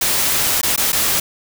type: noise with dropouts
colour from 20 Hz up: white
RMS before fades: -17 dBFS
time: 0.01-1.2 s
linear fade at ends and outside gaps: 5 ms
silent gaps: 0.614-0.63 / 0.762-0.776 / 0.921-0.928 s
effects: none